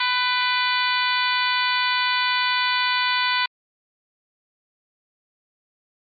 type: harmonic tone with a mistuned harmonic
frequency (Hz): 498.5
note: B4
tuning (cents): +16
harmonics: 2 / 3 / 4 / 5 / 6 / 7 / 8 / 9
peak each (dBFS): -24 / -26 / -27 / -28 / -29 / -29 / -30 / -31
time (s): 0-3.46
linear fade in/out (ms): 5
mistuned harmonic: 5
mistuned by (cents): -46
effects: Opus 24 kbps